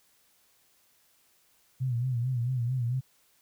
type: tone with vibrato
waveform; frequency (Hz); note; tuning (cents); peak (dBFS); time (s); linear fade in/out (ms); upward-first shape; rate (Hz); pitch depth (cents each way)
sine; 123.8; B2; +5; -26; 1.8-3.01; 20; sine; 4.5; 100
effects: white hiss -66 dBFS RMS until 3.41 s